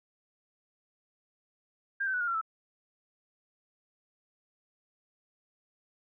sine tone with pitch steps, 1600 / 1538.4 / 1479.1 / 1422.1 / 1367.4 / 1314.7 Hz, G6 / G6 / F#6 / F6 / F6 / E6, +35 / -33 / -1 / +31 / -37 / -5 cents, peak -28 dBFS, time 2-2.414 s, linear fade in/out 10 ms, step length 69 ms, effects none

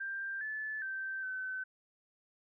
sine tone with pitch steps, 1584 / 1736 / 1556 / 1523 Hz, G6 / A6 / G6 / F#6, +18 / -24 / -13 / +50 cents, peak -36 dBFS, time 0-1.64 s, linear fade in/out 10 ms, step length 410 ms, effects none

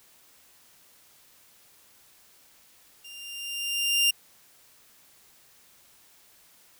sawtooth tone with level ramp, 2794 Hz, F7, in tune, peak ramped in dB -40 to -15 dBFS, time 3.04-4.11 s, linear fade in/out 10 ms, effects white hiss -58 dBFS RMS until 6.79 s

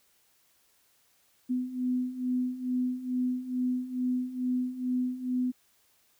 sine beating tone pair, 250 / 252.3 Hz, B3 / B3, +21 / +37 cents, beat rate 2.3 Hz, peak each -33 / -29 dBFS, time 1.49-5.52 s, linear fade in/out 20 ms, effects white hiss -67 dBFS RMS until 6.19 s

